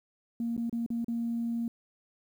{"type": "tone with dropouts", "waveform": "sine", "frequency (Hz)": 233.1, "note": "A#3", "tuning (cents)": 0, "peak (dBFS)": -28, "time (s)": [0.4, 1.68], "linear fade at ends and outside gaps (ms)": 2, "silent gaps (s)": [[0.566, 0.577], [0.696, 0.727], [0.863, 0.903], [1.045, 1.082]], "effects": ["tanh soft clip ceiling -24 dBFS", "10-bit"]}